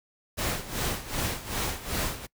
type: noise with tremolo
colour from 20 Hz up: pink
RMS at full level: -28 dBFS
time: 0.37-2.27 s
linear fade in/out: 20 ms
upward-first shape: sine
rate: 2.6 Hz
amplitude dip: 80%
effects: noise-tail reverb RT60 0.1 s tail -23 dB re dry